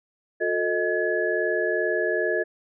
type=tone cluster; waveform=sine; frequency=360.7 / 443.2 / 625 / 1699 Hz; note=F#4 / A4 / D#5 / G#6; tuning=-44 / +13 / +8 / +39 cents; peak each=-27 dBFS; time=0.4-2.44 s; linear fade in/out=20 ms; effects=none